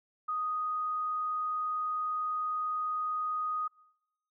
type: tone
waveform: sine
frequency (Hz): 1244.5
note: D#6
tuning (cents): 0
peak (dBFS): -30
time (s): 0.28-3.68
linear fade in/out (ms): 10
effects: noise-tail reverb RT60 1.0 s tail -26 dB re dry

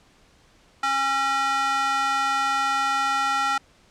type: tone with high-pass filter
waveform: square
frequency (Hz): 272.5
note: C#4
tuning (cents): -29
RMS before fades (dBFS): -23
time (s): 0.83-3.58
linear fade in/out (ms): 5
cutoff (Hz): 1100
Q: 9.3
effects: pink hiss -57 dBFS RMS until 3.9 s + low-pass 7000 Hz 12 dB/octave

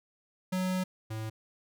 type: tone pair in turn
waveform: square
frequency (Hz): 185 / 110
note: F#3 / A2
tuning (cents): 0 / 0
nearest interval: major sixth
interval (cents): 900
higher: first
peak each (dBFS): -29 / -35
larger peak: first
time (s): 0.52-0.84 / 1.1-1.3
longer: first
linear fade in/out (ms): 10
effects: none

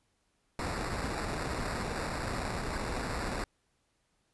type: noise with sample-and-hold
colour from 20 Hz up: pink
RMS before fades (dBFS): -35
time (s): 0.59-3.44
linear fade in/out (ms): 2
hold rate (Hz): 3150
effects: pink hiss -75 dBFS RMS until 4.33 s + resampled to 24000 Hz

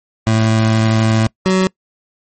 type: tone pair in turn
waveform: 25% pulse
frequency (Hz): 110.9 / 187.72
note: A2 / F#3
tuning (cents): +14 / +25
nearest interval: major sixth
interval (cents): 911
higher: second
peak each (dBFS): -7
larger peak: neither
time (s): 0.27-1.27 / 1.46-1.67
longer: first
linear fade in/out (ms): 0
effects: noise-tail reverb RT60 0.1 s tail -24 dB re dry + MP3 32 kbps

